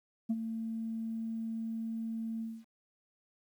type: tone with ADSR envelope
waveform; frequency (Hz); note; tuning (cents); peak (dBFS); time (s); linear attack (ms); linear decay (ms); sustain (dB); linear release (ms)
sine; 225.1; A3; +40; -24; 0.29-2.65; 16; 42; -10; 240
effects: tanh soft clip ceiling -26 dBFS + 11-bit